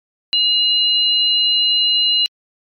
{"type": "tone pair together", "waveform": "sine", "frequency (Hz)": [2861, 4046], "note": ["F7", "B7"], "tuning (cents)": [41, 41], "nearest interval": "tritone", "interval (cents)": 600, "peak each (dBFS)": -15, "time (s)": [0.33, 2.26], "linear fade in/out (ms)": 0, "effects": ["MP3 96 kbps"]}